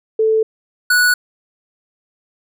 sine / square tone pair in turn, 440 / 1471.9 Hz, A4 / F#6, 0 / -9 cents, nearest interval octave + major sixth, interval 2091 cents, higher second, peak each -11 dBFS, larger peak neither, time 0.19-0.43 / 0.9-1.14 s, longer neither, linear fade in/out 5 ms, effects none

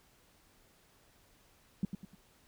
sine tone with echo, 191.4 Hz, G3, 41 cents flat, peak -27 dBFS, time 1.83-1.85 s, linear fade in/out 2 ms, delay 100 ms, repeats 3, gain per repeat -8 dB, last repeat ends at 2.15 s, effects pink hiss -66 dBFS RMS until 2.47 s

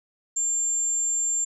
sine tone, 7330 Hz, A#8, 30 cents flat, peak -22 dBFS, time 0.36-1.45 s, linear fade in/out 10 ms, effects none

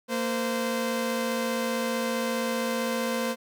sawtooth tone pair together, 230.5 / 516.3 Hz, A#3 / C5, -19 / -23 cents, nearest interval octave + major second, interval 1396 cents, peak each -25 dBFS, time 0.08-3.36 s, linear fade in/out 50 ms, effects none

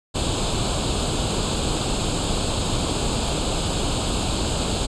pink noise with comb filter, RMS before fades -23 dBFS, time 0.14-4.87 s, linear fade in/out 20 ms, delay 0.26 ms, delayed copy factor +0.8, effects resampled to 22050 Hz

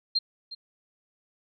sine tone with echo, 4186 Hz, C8, in tune, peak -21 dBFS, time 0.15-0.19 s, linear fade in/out 10 ms, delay 360 ms, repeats 1, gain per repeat -15 dB, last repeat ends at 0.55 s, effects none

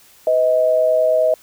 sine tone pair together, 503.6 / 633 Hz, B4 / D#5, +34 / +30 cents, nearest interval major third, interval 396 cents, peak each -19 / -13 dBFS, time 0.27-1.34 s, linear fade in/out 2 ms, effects white hiss -49 dBFS RMS until 1.42 s

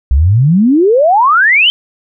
sine exponential sweep, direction up, 61 to 3157 Hz, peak -5 dBFS, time 0.11-1.7 s, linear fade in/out 0 ms, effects none

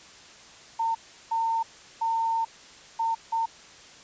sine tone bursts at uneven times, 908 Hz, A#5, 46 cents flat, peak -23 dBFS, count 5, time 0.79-0.95 / 1.31-1.63 / 2.01-2.45 / 2.99-3.15 / 3.32-3.46 s, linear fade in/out 10 ms, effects white hiss -49 dBFS RMS until 4.03 s + resampled to 16000 Hz

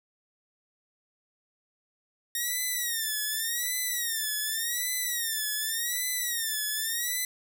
5% pulse tone with vibrato, 1853 Hz, A#6, 11 cents flat, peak -18 dBFS, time 2.35-7.25 s, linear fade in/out 2 ms, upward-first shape sine, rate 0.87 Hz, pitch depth 140 cents each way, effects none

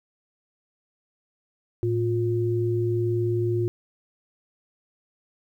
sine tone pair together, 111.72 / 353.8 Hz, A2 / F4, +27 / +23 cents, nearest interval octave + minor sixth, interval 1996 cents, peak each -24 dBFS, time 1.83-3.68 s, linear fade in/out 0 ms, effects 10-bit

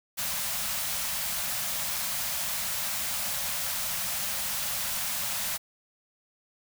white band-stop noise, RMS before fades -31 dBFS, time 0.17-5.58 s, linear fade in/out 20 ms, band 230 to 530 Hz, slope 96 dB/octave, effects none

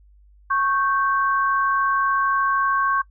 sine tone pair together, 1101.7 / 1558 Hz, C#6 / G6, -11 / -11 cents, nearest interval tritone, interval 600 cents, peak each -19 / -23 dBFS, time 0.5-3.02 s, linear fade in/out 10 ms, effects noise-tail reverb RT60 0.1 s tail -22 dB re dry + added 50 Hz sine -49 dBFS peak until 3.1 s

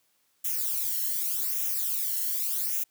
violet noise with flanger, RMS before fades -29 dBFS, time 0.44-2.84 s, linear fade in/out 10 ms, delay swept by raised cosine 0.22 to 0.84 ms, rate 0.85 Hz, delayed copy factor -0.8, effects white hiss -70 dBFS RMS until 2.9 s + high-pass 100 Hz 12 dB/octave

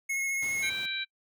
square tone with vibrato, 2172 Hz, C#7, 36 cents flat, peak -29 dBFS, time 0.09-0.7 s, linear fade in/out 10 ms, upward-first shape triangle, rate 14 Hz, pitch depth 17 cents each way
pink noise, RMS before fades -46 dBFS, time 0.42-0.86 s, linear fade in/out 5 ms
harmonic tone, 783 Hz, G5, 2 cents flat, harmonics 2 / 3 / 4 / 5, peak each -38 / -35 / -45 / -34 dBFS, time 0.62-1.05 s, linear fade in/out 20 ms
effects noise-tail reverb RT60 0.1 s tail -26 dB re dry + high-pass 100 Hz 12 dB/octave

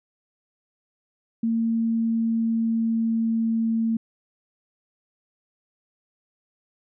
sine tone with pitch glide, 227.8 to 226 Hz, A#3 to A3, -40 to +47 cents, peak -20 dBFS, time 1.43-3.97 s, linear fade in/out 5 ms, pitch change -13 cents, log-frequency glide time 1.58-3.77 s, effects none

